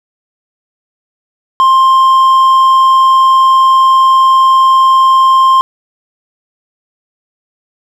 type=tone with hard clipping; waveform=sine; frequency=1055 Hz; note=C6; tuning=14 cents sharp; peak=-5 dBFS; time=1.6-5.61 s; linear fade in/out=0 ms; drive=3 dB; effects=none